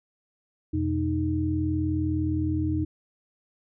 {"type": "tone cluster", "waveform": "sine", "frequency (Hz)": [86.8, 126.4, 309.2], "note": ["F2", "B2", "D#4"], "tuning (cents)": [-10, 41, -11], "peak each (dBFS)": [-27, -32, -26], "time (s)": [0.73, 2.85], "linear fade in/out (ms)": 10, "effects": []}